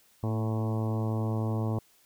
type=harmonic tone with a mistuned harmonic; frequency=110 Hz; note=A2; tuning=in tune; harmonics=1 / 2 / 3 / 4 / 5 / 6 / 7 / 8 / 9 / 10; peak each=-28 / -34 / -38 / -40 / -42 / -44 / -45 / -46 / -47 / -48 dBFS; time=0.23-1.79 s; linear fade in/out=5 ms; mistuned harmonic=2; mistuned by=+27 cents; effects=white hiss -63 dBFS RMS until 2.05 s